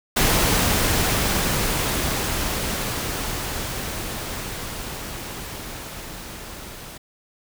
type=noise with level ramp; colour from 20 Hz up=pink; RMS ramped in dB=-18 to -38 dBFS; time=0.16-6.98 s; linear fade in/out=10 ms; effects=none